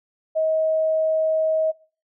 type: tone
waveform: sine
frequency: 634 Hz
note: D#5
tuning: 32 cents sharp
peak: -18 dBFS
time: 0.35-1.72 s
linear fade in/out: 20 ms
effects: noise-tail reverb RT60 0.4 s tail -21 dB re dry